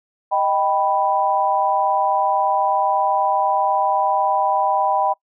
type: chord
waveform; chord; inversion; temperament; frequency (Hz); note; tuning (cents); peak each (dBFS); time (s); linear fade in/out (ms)
sine; Eb augmented; none; equal; 622.3 / 784 / 987.8; Eb5 / G5 / B5; 0 / 0 / 0; -23 / -18 / -20; 0.31-5.14; 20
effects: noise-tail reverb RT60 0.1 s tail -23 dB re dry